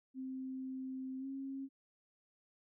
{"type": "tone with pitch glide", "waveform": "sine", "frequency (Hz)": [261.6, 270.4], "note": ["C4", "C#4"], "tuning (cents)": [0, -43], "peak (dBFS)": -40, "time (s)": [0.14, 1.69], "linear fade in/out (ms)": 50, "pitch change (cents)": 57, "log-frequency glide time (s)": [1.19, 1.26], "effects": []}